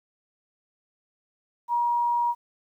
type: tone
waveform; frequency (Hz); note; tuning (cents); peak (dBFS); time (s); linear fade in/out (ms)
sine; 953; A#5; +38; -21; 1.68-2.35; 50
effects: 10-bit